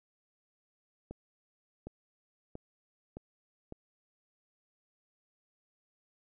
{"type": "accelerating click train", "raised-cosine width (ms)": 2, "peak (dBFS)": -29, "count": 5, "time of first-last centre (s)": [1.11, 3.724], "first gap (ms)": 760, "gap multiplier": 0.9, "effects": []}